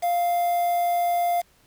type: tone with quantisation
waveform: triangle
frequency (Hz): 698.5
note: F5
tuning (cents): 0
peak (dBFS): -18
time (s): 0.02-1.42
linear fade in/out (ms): 20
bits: 6
effects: pink hiss -60 dBFS RMS until 1.66 s